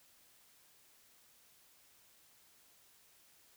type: silence
effects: white hiss -66 dBFS RMS until 3.56 s